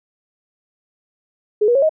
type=tone with pitch steps; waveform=sine; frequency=421 / 480.8 / 549.1 / 627.2 Hz; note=G#4 / B4 / C#5 / D#5; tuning=+24 / -46 / -17 / +14 cents; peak=-11 dBFS; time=1.61-1.894 s; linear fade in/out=10 ms; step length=71 ms; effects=none